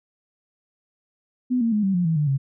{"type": "tone with pitch steps", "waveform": "sine", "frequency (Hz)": [250.5, 229.7, 210.6, 193.16, 177.13, 162.43, 148.95, 136.59], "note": ["B3", "A#3", "G#3", "G3", "F3", "E3", "D3", "C#3"], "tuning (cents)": [25, -25, 24, -25, 25, -25, 25, -25], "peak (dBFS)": -18, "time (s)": [1.5, 2.38], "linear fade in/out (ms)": 20, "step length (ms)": 110, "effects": []}